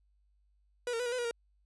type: tone with pitch steps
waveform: 45% pulse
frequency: 487.8 / 458.3 / 494 / 477.4 / 505 / 480 / 466.6 Hz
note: B4 / A#4 / B4 / A#4 / B4 / B4 / A#4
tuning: -21 / -29 / 0 / +41 / +39 / -49 / +2 cents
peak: -32 dBFS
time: 0.87-1.311 s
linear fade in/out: 2 ms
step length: 63 ms
effects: added 50 Hz sine -67 dBFS peak until 1.65 s + resampled to 24000 Hz